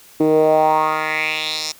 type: tone with band-pass filter sweep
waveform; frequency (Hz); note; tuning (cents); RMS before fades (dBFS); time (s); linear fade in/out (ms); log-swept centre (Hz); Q
10% pulse; 155.56; D#3; 0; -17; 0.2-1.72; 5; 340 to 5700; 3.5
effects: white hiss -46 dBFS RMS until 1.79 s